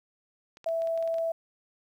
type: clicks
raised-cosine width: 0.2 ms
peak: -32 dBFS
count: 10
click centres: 0.571 / 0.643 / 0.688 / 0.82 / 0.873 / 0.976 / 1.026 / 1.076 / 1.142 / 1.184 s
type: tone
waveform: sine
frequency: 659.3 Hz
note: E5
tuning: in tune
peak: -26 dBFS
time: 0.66-1.32 s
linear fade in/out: 5 ms
effects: 10-bit